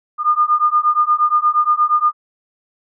sine beating tone pair, 1211 / 1219.5 Hz, D#6 / D#6, -47 / -35 cents, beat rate 8.5 Hz, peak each -15 dBFS, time 0.18-2.13 s, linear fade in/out 50 ms, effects none

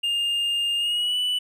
triangle tone with pitch glide, 2816 to 2970 Hz, F7 to F#7, +14 to +6 cents, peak -20 dBFS, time 0.03-1.39 s, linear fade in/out 10 ms, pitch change +92 cents, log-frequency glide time 0.77-1.17 s, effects none

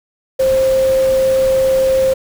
sine tone in noise, 528 Hz, C5, 16 cents sharp, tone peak -10 dBFS, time 0.39-2.14 s, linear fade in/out 10 ms, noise pink, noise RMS -28 dBFS, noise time 0.39-2.14 s, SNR +15 dB, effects none

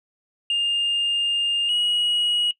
sine tone pair in turn, 2815 / 2901 Hz, F7 / F#7, +13 / -35 cents, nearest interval minor second, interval 52 cents, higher second, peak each -17 dBFS, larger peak neither, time 0.5-1.69 / 1.69-2.51 s, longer first, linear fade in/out 2 ms, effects noise-tail reverb RT60 0.1 s tail -19 dB re dry + tanh soft clip ceiling -17 dBFS

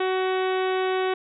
harmonic tone, 374.5 Hz, F#4, 21 cents sharp, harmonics 1 / 2 / 3 / 4 / 5 / 6 / 7 / 8 / 9 / 10, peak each -23 / -29 / -33 / -35 / -37 / -39 / -40 / -41 / -42 / -43 dBFS, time 0-1.14 s, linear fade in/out 5 ms, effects none

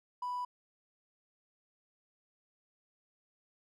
triangle tone with hard clipping, 987.8 Hz, B5, in tune, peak -35 dBFS, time 0.22-0.45 s, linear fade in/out 5 ms, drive 4 dB, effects none

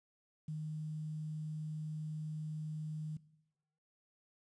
sine tone with quantisation, 154.6 Hz, D#3, 11 cents flat, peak -38 dBFS, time 0.48-3.17 s, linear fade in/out 5 ms, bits 11, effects noise-tail reverb RT60 0.9 s tail -20 dB re dry + resampled to 22050 Hz

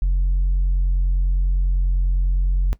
sine tone, 44.95 Hz, F#1, 49 cents flat, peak -13 dBFS, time 0.02-2.73 s, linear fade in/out 0 ms, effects noise-tail reverb RT60 0.1 s tail -18 dB re dry + tanh soft clip ceiling -14 dBFS

